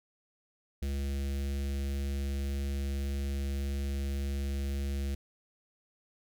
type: tone with notch filter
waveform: square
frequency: 69.3 Hz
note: C#2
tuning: in tune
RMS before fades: -33 dBFS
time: 0.82-5.15 s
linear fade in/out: 5 ms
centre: 990 Hz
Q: 0.55
effects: none